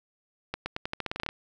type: accelerating click train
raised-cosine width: 0.3 ms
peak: -15 dBFS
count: 13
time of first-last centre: 0.54-1.29 s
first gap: 120 ms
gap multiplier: 0.87
effects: none

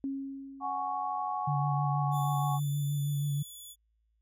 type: tone with exponential decay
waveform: sine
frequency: 272.7 Hz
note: C#4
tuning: 28 cents flat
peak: -30 dBFS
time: 0.04-1.52 s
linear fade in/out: 1 ms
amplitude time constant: 320 ms
type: chord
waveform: sine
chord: F# suspended second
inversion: none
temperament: just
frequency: 740 / 832.5 / 1110 Hz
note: F#5 / G#5 / C#6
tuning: 0 / +4 / +2 cents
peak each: -35 dBFS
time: 0.6-2.6 s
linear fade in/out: 50 ms
type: tone with vibrato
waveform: sine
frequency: 143.3 Hz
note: D3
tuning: 42 cents flat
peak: -28 dBFS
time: 1.47-3.43 s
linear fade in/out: 10 ms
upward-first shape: sine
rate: 6.3 Hz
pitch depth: 27 cents each way
type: tone with pitch glide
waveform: 5% pulse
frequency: 3500 to 3432 Hz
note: A7 to A7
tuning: -10 to -44 cents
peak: -38 dBFS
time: 2.11-3.76 s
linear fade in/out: 50 ms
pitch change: -34 cents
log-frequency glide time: 2.9-3.45 s
effects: added 55 Hz sine -70 dBFS peak until 4.21 s

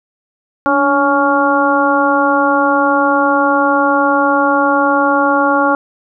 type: harmonic tone with a mistuned harmonic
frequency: 279.5 Hz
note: C#4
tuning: 14 cents sharp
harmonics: 1 / 2 / 3 / 4 / 5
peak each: -16 / -16 / -16 / -16 / -16 dBFS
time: 0.66-5.75 s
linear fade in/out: 0 ms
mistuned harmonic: 1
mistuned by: +54 cents
effects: none

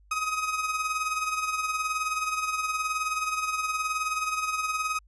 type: tone with tremolo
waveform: 30% pulse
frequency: 1261 Hz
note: D#6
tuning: 23 cents sharp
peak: -22 dBFS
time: 0.11-4.99 s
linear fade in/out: 5 ms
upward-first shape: sine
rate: 19 Hz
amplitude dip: 55%
effects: added 50 Hz sine -55 dBFS peak until 5.07 s + resampled to 24000 Hz

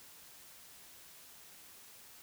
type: silence
effects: white hiss -56 dBFS RMS until 2.22 s

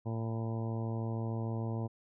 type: harmonic tone with a mistuned harmonic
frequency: 113.4 Hz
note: A#2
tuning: 47 cents flat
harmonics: 1 / 2 / 3 / 4 / 5 / 6 / 7 / 8 / 9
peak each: -34 / -40 / -44 / -46 / -48 / -50 / -51 / -52 / -53 dBFS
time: 0.05-1.88 s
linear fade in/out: 20 ms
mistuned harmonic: 9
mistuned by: -51 cents
effects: none

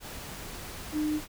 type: tone in noise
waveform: sine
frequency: 304 Hz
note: D#4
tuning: 40 cents flat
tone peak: -26 dBFS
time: 0.92-1.21 s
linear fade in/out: 50 ms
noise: pink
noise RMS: -41 dBFS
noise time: 0-1.28 s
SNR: +12 dB
effects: none

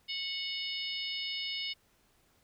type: harmonic tone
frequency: 734 Hz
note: F#5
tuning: 14 cents flat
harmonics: 3 / 4 / 5 / 6 / 7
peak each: -41 / -38 / -41 / -44 / -42 dBFS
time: 0.08-1.74 s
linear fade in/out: 20 ms
effects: pink hiss -69 dBFS RMS until 2.43 s

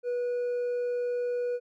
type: tone with hard clipping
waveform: sine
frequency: 487.6 Hz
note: B4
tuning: 22 cents flat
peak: -28 dBFS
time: 0.03-1.6 s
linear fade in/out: 50 ms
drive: 2 dB
effects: none

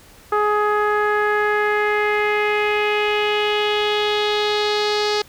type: tone with low-pass filter sweep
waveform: sawtooth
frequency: 419 Hz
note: G#4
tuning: 15 cents sharp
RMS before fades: -19 dBFS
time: 0.32-5.22 s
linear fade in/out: 5 ms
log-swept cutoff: 1300 to 4700 Hz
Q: 3.3
effects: pink hiss -47 dBFS RMS until 5.28 s

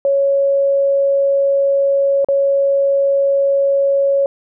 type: tone with dropouts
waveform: sine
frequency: 554.4 Hz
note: C#5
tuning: in tune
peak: -11 dBFS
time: 0.05-4.26 s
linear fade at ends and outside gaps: 1 ms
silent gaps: 2.246-2.286 s
effects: none

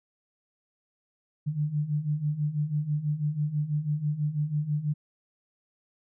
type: beating tone pair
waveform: sine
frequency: 145.7 / 151.8 Hz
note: D3 / D#3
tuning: -13 / -42 cents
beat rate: 6.1 Hz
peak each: -31 / -27 dBFS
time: 1.46-4.94 s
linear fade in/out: 20 ms
effects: none

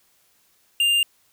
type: tone with tanh clipping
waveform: triangle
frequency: 2800 Hz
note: F7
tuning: 4 cents sharp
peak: -18 dBFS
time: 0.8-1.03 s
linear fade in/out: 2 ms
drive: 15 dB
effects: white hiss -62 dBFS RMS until 1.32 s

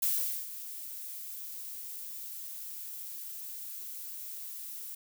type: noise with ADSR envelope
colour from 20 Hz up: violet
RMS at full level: -28 dBFS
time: 0.02-4.95 s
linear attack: 9 ms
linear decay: 430 ms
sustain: -14 dB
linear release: 5 ms
effects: none

